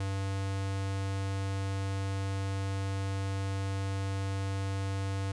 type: tone with notch filter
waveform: square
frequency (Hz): 97.4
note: G2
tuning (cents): -11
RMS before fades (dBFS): -33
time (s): 0-5.32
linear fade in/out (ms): 5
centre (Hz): 220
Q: 1.9
effects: resampled to 22050 Hz